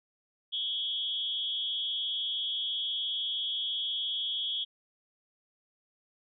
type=tone with amplitude modulation; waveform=sine; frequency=3322 Hz; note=G#7; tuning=in tune; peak=-26 dBFS; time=0.52-4.65 s; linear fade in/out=20 ms; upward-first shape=sine; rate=261 Hz; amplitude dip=90%; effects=none